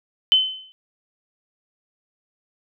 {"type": "tone with exponential decay", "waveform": "sine", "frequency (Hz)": 3053, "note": "G7", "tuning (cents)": -46, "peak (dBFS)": -9, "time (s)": [0.32, 0.72], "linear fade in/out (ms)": 0, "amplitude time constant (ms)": 86, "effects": []}